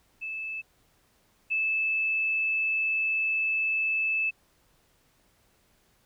sine tone pair in turn, 2621 / 2621 Hz, E7 / E7, -11 / -11 cents, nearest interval unison, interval 0 cents, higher neither, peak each -32 / -24 dBFS, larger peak second, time 0.21-0.62 / 1.5-4.31 s, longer second, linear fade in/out 20 ms, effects pink hiss -66 dBFS RMS until 6.05 s

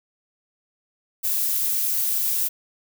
violet noise, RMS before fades -23 dBFS, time 1.23-2.49 s, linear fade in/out 20 ms, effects none

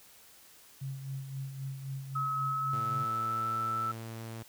sine tone with tremolo, 135.3 Hz, C#3, 42 cents flat, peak -34 dBFS, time 0.81-3.05 s, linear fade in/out 10 ms, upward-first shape sine, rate 3.8 Hz, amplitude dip 55%
sine tone with pitch glide, 1284 to 1323.2 Hz, E6 to E6, -46 to +6 cents, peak -30 dBFS, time 2.15-3.92 s, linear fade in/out 10 ms, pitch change +52 cents, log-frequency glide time 2.41-3.48 s
sawtooth tone, 113.3 Hz, A#2, 49 cents flat, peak -36 dBFS, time 2.73-4.43 s, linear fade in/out 5 ms
effects white hiss -57 dBFS RMS until 4.48 s

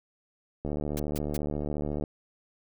click train, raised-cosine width 2 ms, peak -19 dBFS, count 104, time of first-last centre 0.65-2.038 s, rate 74.2 Hz
white noise bursts, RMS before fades -38 dBFS, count 3, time 0.97-1.368 s, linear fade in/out 2 ms, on 26 ms, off 160 ms
effects none

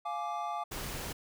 triangle chord, D diminished, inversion first, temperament equal with one note detuned, 698.5 / 839.3 / 1174.7 Hz, F5 / Ab5 / D6, 0 / +18 / 0 cents, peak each -36 dBFS, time 0.05-0.64 s, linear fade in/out 10 ms
pink noise, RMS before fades -39 dBFS, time 0.71-1.13 s, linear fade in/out 10 ms
effects none

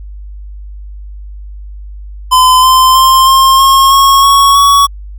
square tone with pitch steps, 1021 / 1035.3 / 1049.7 / 1064.4 / 1079.2 / 1094.3 / 1109.6 / 1125 Hz, C6 / C6 / C6 / C6 / C#6 / C#6 / C#6 / C#6, -43 / -19 / +5 / +29 / -47 / -23 / +1 / +25 cents, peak -4 dBFS, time 2.31-4.87 s, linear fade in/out 20 ms, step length 320 ms, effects added 50 Hz sine -24 dBFS peak until 5.18 s

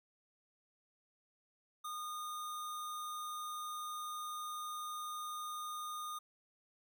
sine tone with sample-and-hold, 1224 Hz, D#6, 29 cents flat, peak -40 dBFS, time 1.84-6.19 s, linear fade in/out 10 ms, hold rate 4900 Hz, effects none

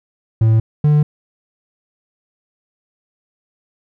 triangle tone pair in turn, 111.4 / 149.3 Hz, A2 / D3, +22 / +29 cents, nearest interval perfect fourth, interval 507 cents, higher second, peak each -7 dBFS, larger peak neither, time 0.41-0.6 / 0.84-1.03 s, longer neither, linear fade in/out 5 ms, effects none

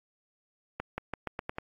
accelerating click train, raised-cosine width 0.5 ms, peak -18 dBFS, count 7, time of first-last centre 0.8-1.584 s, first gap 180 ms, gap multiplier 0.87, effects AAC 32 kbps

